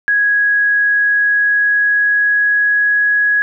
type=tone with pitch glide; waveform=sine; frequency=1661.2 to 1670.8 Hz; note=G#6 to G#6; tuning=0 to +10 cents; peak=-10 dBFS; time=0.08-3.42 s; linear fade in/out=0 ms; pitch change=+10 cents; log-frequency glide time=0.8-3.09 s; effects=none